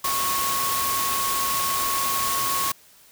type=tone in noise; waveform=sine; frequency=1100 Hz; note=C#6; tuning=14 cents flat; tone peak=-25 dBFS; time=0.04-2.72 s; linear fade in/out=5 ms; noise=white; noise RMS=-26 dBFS; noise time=0.04-2.72 s; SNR=-2 dB; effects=white hiss -53 dBFS RMS until 3.11 s